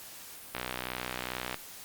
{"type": "click train", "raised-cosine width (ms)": 0.3, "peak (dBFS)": -17, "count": 63, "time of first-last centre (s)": [0.55, 1.544], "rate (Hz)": 62.4, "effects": ["white hiss -47 dBFS RMS until 1.84 s", "Opus 48 kbps"]}